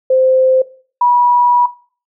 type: tone pair in turn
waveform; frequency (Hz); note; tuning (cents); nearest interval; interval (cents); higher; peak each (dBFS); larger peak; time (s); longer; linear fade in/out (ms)
sine; 520 / 971.8; C5 / B5; -11 / -28; major seventh; 1083; second; -8; neither; 0.1-0.62 / 1.01-1.66; second; 5
effects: noise-tail reverb RT60 0.4 s tail -17 dB re dry